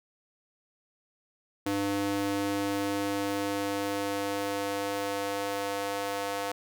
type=tone with high-pass filter sweep; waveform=square; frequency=100.1 Hz; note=G2; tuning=37 cents sharp; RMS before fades=-31 dBFS; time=1.66-6.52 s; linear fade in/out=5 ms; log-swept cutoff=270 to 580 Hz; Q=1.5; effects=none